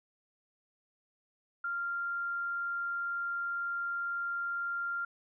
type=tone; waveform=sine; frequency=1391 Hz; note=F6; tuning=7 cents flat; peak=-32 dBFS; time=1.64-5.05 s; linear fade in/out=5 ms; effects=none